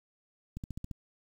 click train, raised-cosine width 5 ms, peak -26 dBFS, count 6, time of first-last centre 0.57-0.912 s, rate 14.6 Hz, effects 9-bit

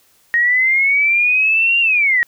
sine linear two-way sweep, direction up then down, 1864.7 to 2794 to 1864.7 Hz, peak -11 dBFS, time 0.34-2.23 s, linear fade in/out 0 ms, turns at 1.8 s, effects white hiss -55 dBFS RMS until 2.27 s

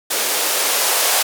violet noise with band-pass filter sweep, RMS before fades -18 dBFS, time 0.1-1.23 s, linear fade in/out 10 ms, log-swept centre 390 to 630 Hz, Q 1.7, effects none

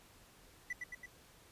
triangle tone with echo, 1975.5 Hz, B6, in tune, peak -35 dBFS, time 0.7-0.73 s, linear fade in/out 5 ms, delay 110 ms, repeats 3, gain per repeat -3 dB, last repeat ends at 1.06 s, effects pink hiss -62 dBFS RMS until 1.51 s + resampled to 32000 Hz

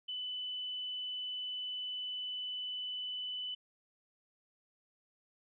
sine tone with vibrato, 3000 Hz, F#7, 23 cents sharp, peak -37 dBFS, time 0.08-3.55 s, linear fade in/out 10 ms, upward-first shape sine, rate 20 Hz, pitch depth 16 cents each way, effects none

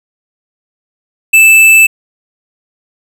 sine tone with tanh clipping, 2637 Hz, E7, in tune, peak -3 dBFS, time 1.33-1.87 s, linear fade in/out 10 ms, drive 16 dB, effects none

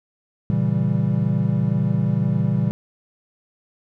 triangle chord, A# diminished seventh, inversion none, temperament equal, 116.54 / 138.59 / 164.81 / 196 Hz, A#2 / C#3 / E3 / G3, 0 / 0 / 0 / 0 cents, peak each -21 dBFS, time 0.5-2.71 s, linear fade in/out 0 ms, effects none

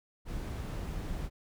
brown noise, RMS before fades -37 dBFS, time 0.25-1.3 s, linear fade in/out 50 ms, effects none

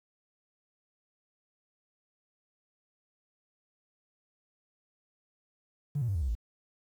triangle tone with pitch steps, 144.4 / 119.34 / 98.63 / 81.51 / 67.36 / 55.67 Hz, D3 / A#2 / G2 / E2 / C#2 / A1, -29 / +41 / +11 / -19 / -49 / +21 cents, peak -24 dBFS, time 5.95-6.352 s, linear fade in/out 10 ms, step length 67 ms, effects tanh soft clip ceiling -25 dBFS + 10-bit

